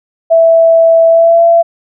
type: tone with pitch glide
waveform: sine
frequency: 659.3 to 674.7 Hz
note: E5 to E5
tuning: 0 to +40 cents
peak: -3 dBFS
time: 0.3-1.63 s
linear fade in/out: 20 ms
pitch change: +40 cents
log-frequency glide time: 1.08-1.42 s
effects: none